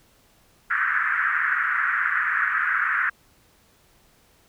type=band-pass noise; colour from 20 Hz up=white; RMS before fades=-23 dBFS; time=0.7-3.1 s; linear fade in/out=10 ms; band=1300 to 1800 Hz; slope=48 dB/octave; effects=pink hiss -59 dBFS RMS until 4.48 s